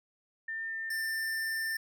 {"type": "tone pair in turn", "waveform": ["sine", "square"], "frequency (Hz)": [1801, 1789.6], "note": ["A6", "A6"], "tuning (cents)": [40, 29], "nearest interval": "unison", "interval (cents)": 11, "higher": "first", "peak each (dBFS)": [-34, -32], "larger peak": "second", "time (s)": [[0.48, 0.9], [0.9, 1.77]], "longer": "second", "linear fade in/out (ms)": 5, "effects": []}